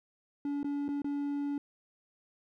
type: tone with dropouts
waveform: triangle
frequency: 285.8 Hz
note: D4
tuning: 47 cents flat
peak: -29 dBFS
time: 0.45-1.58 s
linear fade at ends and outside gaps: 2 ms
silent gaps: 0.631-0.644 / 0.882-0.888 / 1.019-1.044 s
effects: none